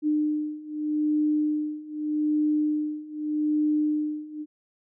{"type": "beating tone pair", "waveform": "sine", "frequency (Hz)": [301.7, 302.52], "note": ["D4", "D#4"], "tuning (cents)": [47, -49], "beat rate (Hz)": 0.82, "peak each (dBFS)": [-27, -25], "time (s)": [0.02, 4.46], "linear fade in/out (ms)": 50, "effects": []}